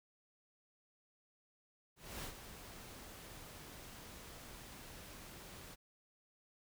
pink noise with ADSR envelope, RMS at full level -44 dBFS, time 1.96-5.76 s, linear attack 280 ms, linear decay 82 ms, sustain -9 dB, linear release 26 ms, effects none

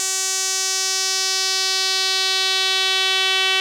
sawtooth tone with band-pass filter sweep, 380 Hz, F#4, 46 cents sharp, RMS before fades -20 dBFS, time 0-3.6 s, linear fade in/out 0 ms, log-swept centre 7000 to 3100 Hz, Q 2.6, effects none

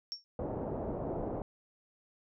sine tone with exponential decay, 5490 Hz, F8, 31 cents flat, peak -32 dBFS, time 0.12-0.24 s, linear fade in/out 0 ms, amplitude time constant 26 ms
white low-pass noise, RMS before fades -37 dBFS, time 0.39-1.42 s, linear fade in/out 2 ms, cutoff 670 Hz, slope 24 dB/octave
effects none

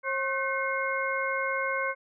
harmonic tone with a mistuned harmonic, 537 Hz, C5, 45 cents sharp, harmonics 1 / 2 / 3 / 4, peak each -32 / -32 / -32 / -32 dBFS, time 0.03-1.95 s, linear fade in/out 50 ms, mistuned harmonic 3, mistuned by -98 cents, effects none

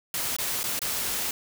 white noise with dropouts, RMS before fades -29 dBFS, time 0.14-1.31 s, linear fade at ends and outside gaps 2 ms, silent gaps 0.365-0.385 / 0.632-0.639 / 0.792-0.817 s, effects none

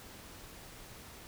silence, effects pink hiss -51 dBFS RMS until 1.27 s

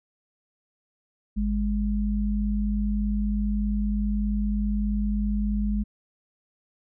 sine tone pair together, 51.62 / 206.7 Hz, G#1 / G#3, -10 / -8 cents, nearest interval 2 octaves, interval 2402 cents, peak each -25 dBFS, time 1.36-5.84 s, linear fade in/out 20 ms, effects none

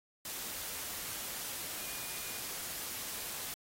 sine tone in noise, 2441 Hz, D#7, 34 cents flat, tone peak -52 dBFS, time 1.79-2.4 s, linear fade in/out 2 ms, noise white, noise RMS -41 dBFS, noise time 0.25-3.54 s, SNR -14 dB, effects AAC 48 kbps

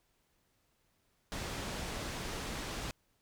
pink low-pass noise, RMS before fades -40 dBFS, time 1.32-2.91 s, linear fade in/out 0 ms, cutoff 7700 Hz, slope 12 dB/octave, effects pink hiss -75 dBFS RMS until 3.21 s

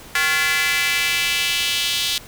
square tone with high-pass filter sweep, 155.56 Hz, D#3, in tune, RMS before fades -20 dBFS, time 0.15-2.18 s, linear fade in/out 2 ms, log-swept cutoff 1700 to 3500 Hz, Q 2.5, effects pink hiss -41 dBFS RMS until 2.27 s

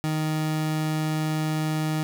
30% pulse tone, 155.56 Hz, D#3, in tune, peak -21 dBFS, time 0.04-2.03 s, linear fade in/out 0 ms, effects none

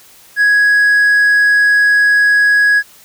sine tone with hard clipping, 1665 Hz, G#6, 4 cents sharp, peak -8 dBFS, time 0.36-2.83 s, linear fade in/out 50 ms, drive 2 dB, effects white hiss -43 dBFS RMS until 3.04 s

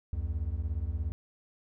triangle beating tone pair, 68.5 / 85.5 Hz, C#2 / F2, -20 / -36 cents, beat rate 17 Hz, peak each -31 / -31 dBFS, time 0.13-1.12 s, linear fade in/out 0 ms, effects none

